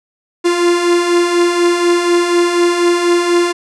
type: beating tone pair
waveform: 45% pulse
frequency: 344.6 / 348.7 Hz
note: F4 / F4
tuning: -23 / -3 cents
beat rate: 4.1 Hz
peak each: -18 / -11 dBFS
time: 0.44-3.53 s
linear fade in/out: 20 ms
effects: resampled to 22050 Hz + 8-bit